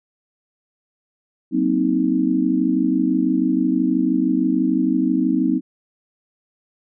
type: chord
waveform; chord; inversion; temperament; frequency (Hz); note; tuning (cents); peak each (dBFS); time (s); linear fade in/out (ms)
sine; C half-diminished seventh; second; just; 188.37 / 235.5 / 261.6 / 314; Gb3 / Bb3 / C4 / Eb4; +31 / +18 / 0 / +16; -24 / -24 / -19 / -20; 1.51-5.61; 50
effects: none